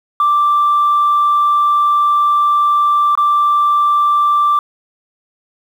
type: tone with dropouts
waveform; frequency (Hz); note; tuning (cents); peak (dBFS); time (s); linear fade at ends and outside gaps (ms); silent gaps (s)
sine; 1174.7; D6; 0; -8; 0.2-4.59; 2; 3.153-3.175
effects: tanh soft clip ceiling -6 dBFS + 7-bit